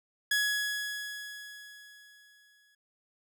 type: tone with exponential decay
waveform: sawtooth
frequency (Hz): 1680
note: G#6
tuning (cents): +19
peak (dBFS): -21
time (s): 0.31-2.75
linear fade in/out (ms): 5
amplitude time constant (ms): 530
effects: none